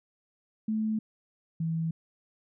sine tone pair in turn, 217.7 / 163.09 Hz, A3 / E3, -18 / -18 cents, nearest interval perfect fourth, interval 500 cents, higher first, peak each -26 / -27 dBFS, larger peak first, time 0.68-0.99 / 1.6-1.91 s, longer neither, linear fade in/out 5 ms, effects none

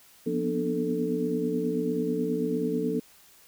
sine tone cluster, 174.9 / 241.1 / 250.3 / 297.9 / 440.9 Hz, F3 / B3 / B3 / D4 / A4, +3 / -41 / +23 / +25 / +4 cents, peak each -33 / -32 / -33 / -32 / -29 dBFS, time 0.26-3 s, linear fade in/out 10 ms, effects white hiss -56 dBFS RMS until 3.47 s

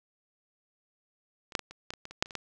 clicks, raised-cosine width 0.2 ms, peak -29 / -9 / -21 / -28 / -18 / -25 / -24 / -28 / -7 / -30 / -26 / -16 dBFS, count 12, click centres 1.522 / 1.552 / 1.593 / 1.71 / 1.905 / 1.937 / 2.054 / 2.11 / 2.225 / 2.259 / 2.308 / 2.353 s, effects none

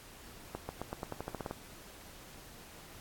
accelerating click train, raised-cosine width 1 ms, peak -23 dBFS, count 12, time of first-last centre 0.55-1.511 s, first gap 140 ms, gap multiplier 0.9, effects pink hiss -53 dBFS RMS until 3 s + AAC 64 kbps

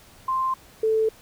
sine tone pair in turn, 1047 / 440.2 Hz, C6 / A4, +1 / +1 cents, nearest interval octave + minor third, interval 1500 cents, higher first, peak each -21 / -18 dBFS, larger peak second, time 0.28-0.54 / 0.83-1.09 s, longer neither, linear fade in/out 5 ms, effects pink hiss -51 dBFS RMS until 1.21 s

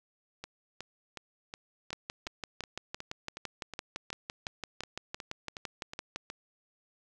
two click trains, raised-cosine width 0.2 ms, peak -23 / -19 dBFS, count 17 / 26, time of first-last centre 0.44-6.301 / 1.93-6.16 s, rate 2.73 / 5.91 Hz, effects none

